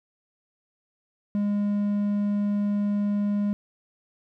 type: tone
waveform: triangle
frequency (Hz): 204.8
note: G#3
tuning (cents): -24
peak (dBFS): -20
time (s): 1.35-3.53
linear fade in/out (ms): 0
effects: none